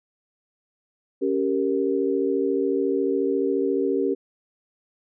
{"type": "chord", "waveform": "sine", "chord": "G diminished", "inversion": "second", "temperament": "equal", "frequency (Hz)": [277.2, 392, 466.2], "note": ["Db4", "G4", "Bb4"], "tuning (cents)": [0, 0, 0], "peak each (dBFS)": [-25, -23, -26], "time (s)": [1.21, 4.15], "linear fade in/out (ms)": 20, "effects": []}